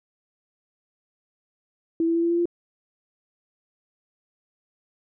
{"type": "tone with pitch steps", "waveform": "sine", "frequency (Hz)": [329.6, 332.7, 335.7, 338.9, 342, 345.2], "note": ["E4", "E4", "E4", "E4", "F4", "F4"], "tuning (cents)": [0, 16, 32, 48, -36, -20], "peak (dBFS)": -19, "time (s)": [2, 2.456], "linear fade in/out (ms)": 2, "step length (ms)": 76, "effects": []}